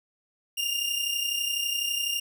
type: tone pair together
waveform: sawtooth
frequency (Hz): 2794 / 2826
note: F7 / F7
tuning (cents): 0 / +20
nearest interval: unison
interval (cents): 20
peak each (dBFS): -26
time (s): 0.57-2.2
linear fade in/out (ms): 10
effects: none